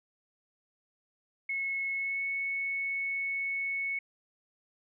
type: tone with pitch glide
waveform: sine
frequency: 2187 to 2209 Hz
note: C#7 to C#7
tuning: -24 to -7 cents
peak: -30 dBFS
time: 1.49-3.99 s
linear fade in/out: 5 ms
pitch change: +17 cents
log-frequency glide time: 1.93-2.23 s
effects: none